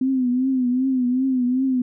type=tone with vibrato; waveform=sine; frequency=255.7 Hz; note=C4; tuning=40 cents flat; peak=-17 dBFS; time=0.01-1.82 s; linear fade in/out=5 ms; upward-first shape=triangle; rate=2.6 Hz; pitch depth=89 cents each way; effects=none